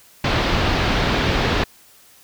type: low-pass noise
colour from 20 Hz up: pink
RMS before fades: -19 dBFS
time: 0.24-1.64 s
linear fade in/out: 5 ms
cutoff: 4300 Hz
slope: 24 dB/octave
effects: white hiss -50 dBFS RMS until 2.23 s